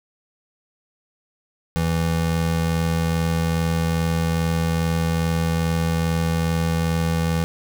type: tone pair together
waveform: square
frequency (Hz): 82.41 / 164.82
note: E2 / E3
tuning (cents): 0 / 0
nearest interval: octave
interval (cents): 1200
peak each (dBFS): -25 / -21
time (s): 1.76-7.44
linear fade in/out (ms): 0
effects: none